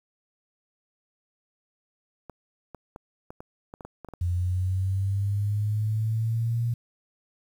clicks, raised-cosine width 1 ms, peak -26 dBFS, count 11, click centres 2.297 / 2.747 / 2.961 / 3.305 / 3.405 / 3.739 / 3.808 / 3.85 / 4.047 / 4.087 / 4.137 s
sine linear sweep, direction up, 87.1 to 118.8 Hz, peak -23 dBFS, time 4.21-6.74 s, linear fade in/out 5 ms
effects 9-bit

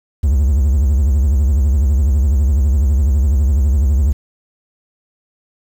triangle tone with vibrato, 69.3 Hz, C#2, in tune, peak -8 dBFS, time 0.23-4.13 s, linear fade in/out 10 ms, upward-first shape triangle, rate 12 Hz, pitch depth 250 cents each way, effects 7-bit

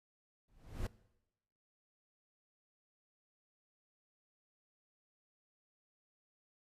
brown noise with exponential growth, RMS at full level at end -34 dBFS, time 0.48-0.87 s, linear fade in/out 5 ms, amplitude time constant 83 ms, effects noise-tail reverb RT60 0.9 s tail -20 dB re dry + resampled to 32000 Hz

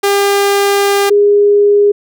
sawtooth / sine tone pair in turn, 401 / 409.4 Hz, G4 / G#4, +39 / -25 cents, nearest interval unison, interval 36 cents, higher second, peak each -5 dBFS, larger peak neither, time 0.03-1.1 / 1.1-1.92 s, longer first, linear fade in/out 10 ms, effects none

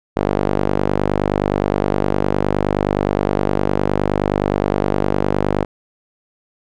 sawtooth tone with band-pass filter, 49.66 Hz, G1, 23 cents sharp, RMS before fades -18 dBFS, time 0.16-5.65 s, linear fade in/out 10 ms, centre 490 Hz, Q 0.87, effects none

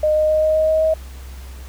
sine tone with pitch steps, 613 / 616.6 / 620.1 / 623.7 / 627.3 / 631 / 634.6 Hz, D#5 / D#5 / D#5 / D#5 / D#5 / D#5 / D#5, -26 / -16 / -6 / +4 / +14 / +24 / +34 cents, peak -13 dBFS, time 0.03-0.94 s, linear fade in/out 5 ms, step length 130 ms, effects added 65 Hz sine -32 dBFS peak until 1.68 s + pink hiss -44 dBFS RMS until 1.68 s

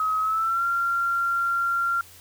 sine tone with pitch glide, 1273 to 1380.2 Hz, D#6 to F6, +39 to -21 cents, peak -21 dBFS, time 0-2.01 s, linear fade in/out 2 ms, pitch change +140 cents, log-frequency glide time 0.21-0.64 s, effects added 88 Hz sine -55 dBFS peak until 2.2 s + white hiss -49 dBFS RMS until 2.2 s

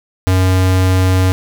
square tone, 93 Hz, F#2, 9 cents sharp, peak -10 dBFS, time 0.27-1.32 s, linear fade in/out 0 ms, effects none

